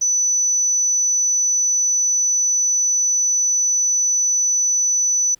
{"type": "tone", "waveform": "sine", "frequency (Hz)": 5980, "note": "F#8", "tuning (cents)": 17, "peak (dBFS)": -14, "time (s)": [0.01, 5.35], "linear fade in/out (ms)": 10, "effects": ["tanh soft clip ceiling -10 dBFS", "pink hiss -59 dBFS RMS until 5.39 s"]}